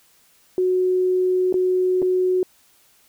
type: tone with dropouts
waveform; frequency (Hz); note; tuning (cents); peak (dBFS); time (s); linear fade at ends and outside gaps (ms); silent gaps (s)
sine; 367.8; F#4; -10; -16; 0.58-2.43; 1; 1.526-1.541 / 2.019-2.025
effects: white hiss -57 dBFS RMS until 3.08 s